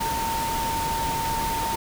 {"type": "tone in noise", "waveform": "sine", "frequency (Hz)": 909, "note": "A#5", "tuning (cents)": -44, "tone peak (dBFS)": -25, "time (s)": [0, 1.76], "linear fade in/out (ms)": 10, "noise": "pink", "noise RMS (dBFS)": -30, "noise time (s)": [0, 1.76], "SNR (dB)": 2, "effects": []}